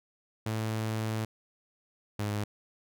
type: tone pair in turn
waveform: sawtooth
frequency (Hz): 110 / 104.14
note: A2 / G#2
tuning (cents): 0 / +5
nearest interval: minor second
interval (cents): 95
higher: first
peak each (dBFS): -26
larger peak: neither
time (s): 0.46-1.25 / 2.19-2.44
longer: first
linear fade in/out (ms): 5
effects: none